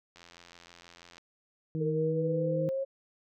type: click train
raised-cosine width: 0.2 ms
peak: -34 dBFS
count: 89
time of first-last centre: 0.16-1.181 s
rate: 86.2 Hz
type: harmonic tone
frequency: 158.3 Hz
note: D#3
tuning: 30 cents sharp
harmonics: 1 / 2 / 3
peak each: -31 / -37 / -41 dBFS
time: 1.75-2.69 s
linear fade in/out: 0 ms
type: exponential sweep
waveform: sine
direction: up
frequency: 456.2 to 545 Hz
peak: -29 dBFS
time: 1.8-2.85 s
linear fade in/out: 20 ms
effects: none